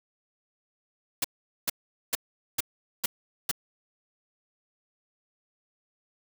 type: noise bursts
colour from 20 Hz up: white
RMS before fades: -26 dBFS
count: 6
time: 1.22-3.514 s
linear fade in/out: 5 ms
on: 24 ms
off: 430 ms
effects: none